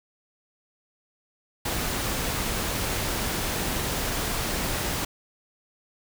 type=noise; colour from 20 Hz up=pink; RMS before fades=-28 dBFS; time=1.65-5.05 s; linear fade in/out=5 ms; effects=none